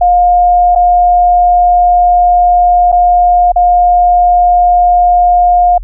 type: tone with dropouts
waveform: sine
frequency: 710 Hz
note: F5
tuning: 28 cents sharp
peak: -4 dBFS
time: 0.01-5.78 s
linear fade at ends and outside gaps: 5 ms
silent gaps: 0.751-0.758 / 2.918-2.925 / 3.52-3.559 s
effects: added 40 Hz sine -20 dBFS peak until 5.83 s